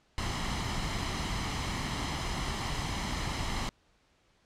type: noise with comb filter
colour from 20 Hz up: pink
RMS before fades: -33 dBFS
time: 0.18-3.69 s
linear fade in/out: 0 ms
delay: 0.98 ms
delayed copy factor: +0.5
effects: pink hiss -68 dBFS RMS until 4.45 s + low-pass 6000 Hz 12 dB/octave